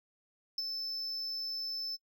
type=tone with ADSR envelope; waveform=triangle; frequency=5270 Hz; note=E8; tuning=1 cent flat; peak=-28 dBFS; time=0.58-1.97 s; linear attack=3 ms; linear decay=28 ms; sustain=-6 dB; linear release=26 ms; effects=noise-tail reverb RT60 0.1 s tail -23 dB re dry + tanh soft clip ceiling -24 dBFS